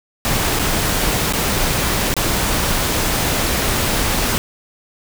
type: noise with dropouts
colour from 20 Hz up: pink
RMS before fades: -18 dBFS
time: 0.25-4.38 s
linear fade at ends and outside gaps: 0 ms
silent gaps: 0.59-0.595 / 1.325-1.335 / 2.14-2.166 s
effects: none